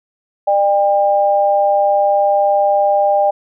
sine tone pair together, 600 / 800.4 Hz, D5 / G5, +37 / +36 cents, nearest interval perfect fourth, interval 499 cents, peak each -13 dBFS, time 0.47-3.31 s, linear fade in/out 10 ms, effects none

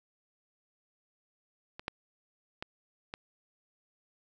clicks, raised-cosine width 0.3 ms, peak -26 / -17 / -21 / -22 dBFS, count 4, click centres 1.795 / 1.881 / 2.625 / 3.139 s, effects none

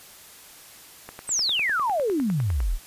click train, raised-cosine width 0.5 ms, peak -22 dBFS, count 16, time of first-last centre 1.09-2.604 s, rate 9.91 Hz
sine exponential sweep, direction down, 8700 to 31.37 Hz, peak -21 dBFS, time 1.27-2.79 s, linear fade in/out 50 ms
effects white hiss -47 dBFS RMS until 2.86 s + resampled to 32000 Hz

